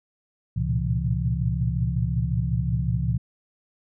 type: tone cluster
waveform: sine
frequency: 68.5 / 114.1 / 119.6 / 133.8 / 168.6 Hz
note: C#2 / A#2 / A#2 / C3 / E3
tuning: -20 / -37 / +45 / +39 / +39 cents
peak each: -28 dBFS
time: 0.56-3.18 s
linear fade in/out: 10 ms
effects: none